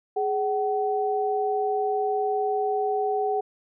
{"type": "tone pair together", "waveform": "sine", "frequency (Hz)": [417.6, 756.6], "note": ["G#4", "F#5"], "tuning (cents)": [10, 38], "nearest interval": "minor seventh", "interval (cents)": 1028, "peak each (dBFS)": -25, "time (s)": [0.16, 3.41], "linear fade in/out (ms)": 10, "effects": []}